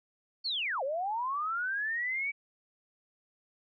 sine linear two-way sweep, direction down then up, 4560 to 510 to 2294 Hz, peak -30 dBFS, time 0.44-2.32 s, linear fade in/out 20 ms, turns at 0.83 s, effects none

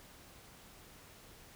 silence, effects pink hiss -57 dBFS RMS until 1.55 s

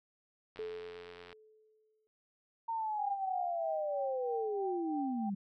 click train, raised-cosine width 0.3 ms, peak -35 dBFS, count 69, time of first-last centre 0.56-1.328 s, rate 88.5 Hz
sine tone with exponential decay, 433.7 Hz, A4, 25 cents flat, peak -36 dBFS, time 0.59-2.07 s, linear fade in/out 0 ms, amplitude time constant 320 ms
sine linear sweep, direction down, 921 to 190 Hz, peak -33 dBFS, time 2.68-5.35 s, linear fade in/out 10 ms
sine tone with tremolo, 784 Hz, G5, in tune, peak -36 dBFS, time 2.98-5.3 s, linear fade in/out 10 ms, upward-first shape triangle, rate 3.1 Hz, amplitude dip 65%
effects none

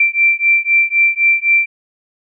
sine beating tone pair, 2349 / 2352.9 Hz, D7 / D7, 0 / +3 cents, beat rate 3.9 Hz, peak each -13 dBFS, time 0-1.66 s, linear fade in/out 5 ms, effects none

